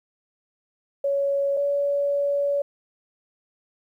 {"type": "tone pair in turn", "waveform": "sine", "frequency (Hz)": [559, 567.8], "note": ["C#5", "C#5"], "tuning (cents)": [14, 41], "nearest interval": "unison", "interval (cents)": 27, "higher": "second", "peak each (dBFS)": -20, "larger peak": "neither", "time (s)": [[1.04, 1.57], [1.57, 2.62]], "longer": "second", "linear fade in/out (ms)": 5, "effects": ["10-bit"]}